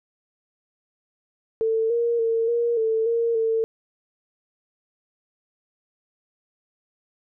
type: tone with pitch steps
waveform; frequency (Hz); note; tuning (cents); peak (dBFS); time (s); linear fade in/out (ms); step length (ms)
sine; 446.8 / 469.6 / 454.8 / 471.3 / 444.9 / 463.9 / 448.9; A4 / A#4 / A#4 / A#4 / A4 / A#4 / A4; +27 / +13 / -43 / +19 / +19 / -8 / +35; -19; 1.61-3.64; 0; 290
effects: none